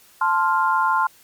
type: chord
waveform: sine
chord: F major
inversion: first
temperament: equal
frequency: 880 / 1046.5 / 1396.9 Hz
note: A5 / C6 / F6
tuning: 0 / 0 / 0 cents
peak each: -21 / -19 / -22 dBFS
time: 0.21-1.07 s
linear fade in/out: 5 ms
effects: white hiss -52 dBFS RMS until 1.23 s + MP3 96 kbps